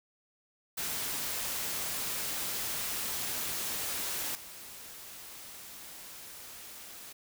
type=noise with level steps; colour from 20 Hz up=white; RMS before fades=-35 / -47 dBFS; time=0.77-7.13 s; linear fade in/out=10 ms; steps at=4.35 s; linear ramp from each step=2 ms; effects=none